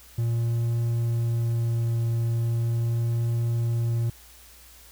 triangle tone with vibrato, 116.54 Hz, A#2, in tune, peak -20 dBFS, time 0.18-4.1 s, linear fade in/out 5 ms, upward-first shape triangle, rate 0.39 Hz, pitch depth 10 cents each way, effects added 60 Hz sine -53 dBFS peak until 4.91 s + white hiss -51 dBFS RMS until 4.91 s

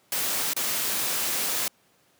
white noise with dropouts, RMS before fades -27 dBFS, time 0.12-1.68 s, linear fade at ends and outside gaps 2 ms, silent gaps 0.534-0.564 s, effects pink hiss -63 dBFS RMS until 2.19 s + high-pass 150 Hz 12 dB/octave

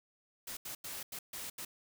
white noise bursts at uneven times, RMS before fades -43 dBFS, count 6, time 0.47-0.57 / 0.65-0.75 / 0.84-1.03 / 1.12-1.19 / 1.33-1.5 / 1.58-1.65 s, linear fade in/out 5 ms, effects none

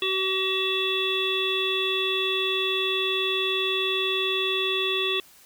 harmonic tone, 380 Hz, F#4, 46 cents sharp, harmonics 1 / 3 / 5 / 7 / 9 / 10, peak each -28 / -34 / -37 / -29 / -26 / -38 dBFS, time 0.02-5.2 s, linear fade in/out 2 ms, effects white hiss -53 dBFS RMS until 5.45 s

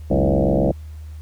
sine tone with frequency modulation, 192 Hz, G3, 36 cents flat, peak -14 dBFS, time 0.1-0.72 s, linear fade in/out 10 ms, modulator 67.6 Hz, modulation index 6.7, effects added 77 Hz sine -32 dBFS peak until 1.21 s + pink hiss -55 dBFS RMS until 1.21 s

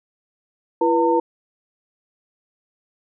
sine tone cluster, 337.2 / 486.6 / 908 Hz, E4 / B4 / A#5, +39 / -26 / -46 cents, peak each -19 dBFS, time 0.81-1.2 s, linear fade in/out 5 ms, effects none

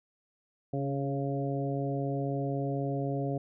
harmonic tone with a mistuned harmonic, 138.3 Hz, C#3, 4 cents flat, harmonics 1 / 2 / 3 / 4 / 5, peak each -32 / -35 / -37 / -38 / -39 dBFS, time 0.73-3.38 s, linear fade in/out 5 ms, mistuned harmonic 2, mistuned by +24 cents, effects none

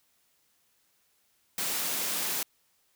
white high-pass noise, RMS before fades -31 dBFS, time 1.58-2.43 s, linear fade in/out 2 ms, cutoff 140 Hz, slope 48 dB/octave, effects white hiss -70 dBFS RMS until 2.95 s

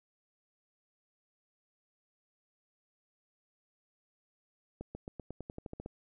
accelerating click train, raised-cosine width 2 ms, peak -28 dBFS, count 12, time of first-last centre 4.81-5.861 s, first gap 140 ms, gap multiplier 0.92, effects none

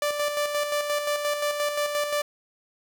sawtooth tone with tremolo, 587.3 Hz, D5, in tune, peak -19 dBFS, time 0.02-2.22 s, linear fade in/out 2 ms, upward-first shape square, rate 5.7 Hz, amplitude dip 45%, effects none

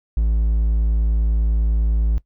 triangle tone, 55 Hz, A1, in tune, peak -13 dBFS, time 0.17-2.18 s, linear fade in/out 0 ms, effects noise-tail reverb RT60 0.1 s tail -19 dB re dry

